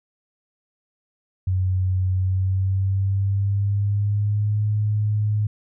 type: tone with pitch glide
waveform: sine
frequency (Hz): 93 to 105.6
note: F#2 to G#2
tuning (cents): +9 to +29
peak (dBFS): -18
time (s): 1.47-5.47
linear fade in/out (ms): 5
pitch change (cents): +220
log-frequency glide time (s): 2.13-4.63
effects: none